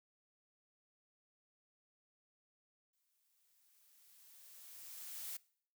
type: noise with exponential growth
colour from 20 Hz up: blue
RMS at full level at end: -44 dBFS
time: 2.93-5.37 s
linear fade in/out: 5 ms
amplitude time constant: 530 ms
effects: noise-tail reverb RT60 0.6 s tail -23 dB re dry